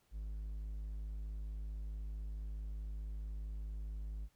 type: tone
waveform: triangle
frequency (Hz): 52.3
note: G#1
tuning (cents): +13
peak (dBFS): -38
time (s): 0.11-4.29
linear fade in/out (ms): 50
effects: pink hiss -75 dBFS RMS until 4.35 s